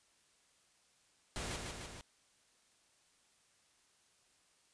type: noise with echo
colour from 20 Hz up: pink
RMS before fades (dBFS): -41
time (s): 1.36-1.56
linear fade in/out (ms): 0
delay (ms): 150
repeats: 3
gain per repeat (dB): -3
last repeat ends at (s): 2.01
effects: white hiss -71 dBFS RMS until 4.73 s + resampled to 22050 Hz